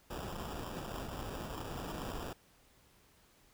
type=noise with sample-and-hold; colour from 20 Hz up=pink; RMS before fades=-42 dBFS; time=0.1-2.33 s; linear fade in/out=5 ms; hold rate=2100 Hz; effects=pink hiss -66 dBFS RMS until 3.53 s